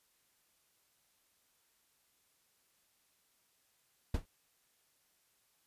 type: noise with exponential decay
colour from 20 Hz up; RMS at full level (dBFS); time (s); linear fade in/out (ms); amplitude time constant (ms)
brown; -28; 4.14-4.26; 5; 26
effects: white hiss -74 dBFS RMS until 5.66 s + resampled to 32000 Hz